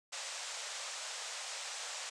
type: band-pass noise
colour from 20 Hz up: white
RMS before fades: -43 dBFS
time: 0.12-2.1 s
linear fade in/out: 10 ms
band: 510 to 8200 Hz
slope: 48 dB/octave
effects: none